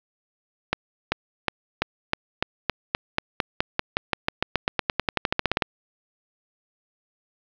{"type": "accelerating click train", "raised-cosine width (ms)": 0.3, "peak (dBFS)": -4, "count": 30, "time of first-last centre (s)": [0.73, 5.622], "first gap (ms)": 390, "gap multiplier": 0.93, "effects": ["low-pass 5000 Hz 12 dB/octave", "7-bit"]}